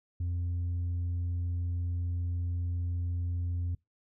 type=tone with tanh clipping; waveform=triangle; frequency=87.31 Hz; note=F2; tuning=in tune; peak=-30 dBFS; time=0.2-3.75 s; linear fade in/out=5 ms; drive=7 dB; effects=noise-tail reverb RT60 0.2 s tail -25 dB re dry